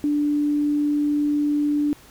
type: tone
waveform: sine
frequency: 293.7 Hz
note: D4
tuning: in tune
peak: -18 dBFS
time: 0.04-1.93 s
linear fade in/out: 0 ms
effects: pink hiss -49 dBFS RMS until 2.1 s